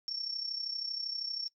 sine tone with amplitude modulation, 5460 Hz, F8, 40 cents flat, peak -32 dBFS, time 0.08-1.48 s, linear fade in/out 0 ms, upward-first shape sine, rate 32.7 Hz, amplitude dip 70%, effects noise-tail reverb RT60 0.1 s tail -17 dB re dry

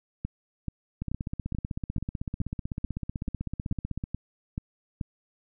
two click trains, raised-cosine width 5 ms, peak -19 / -18 dBFS, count 49 / 12, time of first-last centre 1.02-4.039 / 0.25-5.012 s, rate 15.9 / 2.31 Hz, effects none

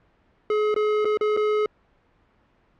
square tone with dropouts, 424.4 Hz, G#4, 38 cents sharp, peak -20 dBFS, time 0.5-1.66 s, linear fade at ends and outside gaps 2 ms, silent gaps 0.743-0.762 / 1.047-1.053 / 1.173-1.21 / 1.366-1.372 s, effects pink hiss -62 dBFS RMS until 2.79 s + low-pass 2000 Hz 12 dB/octave

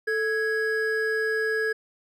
triangle tone pair together, 440 / 1661.2 Hz, A4 / G#6, 0 / 0 cents, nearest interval octave + major seventh, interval 2300 cents, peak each -24 dBFS, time 0.07-1.73 s, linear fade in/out 10 ms, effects none

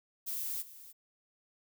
violet noise with echo, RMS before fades -37 dBFS, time 0.26-0.63 s, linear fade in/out 20 ms, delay 300 ms, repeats 1, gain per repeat -15 dB, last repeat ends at 0.93 s, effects none

